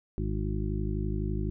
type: harmonic tone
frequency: 51.91 Hz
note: G#1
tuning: in tune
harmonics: 1 / 2 / 3 / 4 / 6 / 7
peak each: -31 / -34 / -36 / -37 / -39 / -39 dBFS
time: 0.18-1.5 s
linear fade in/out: 0 ms
effects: none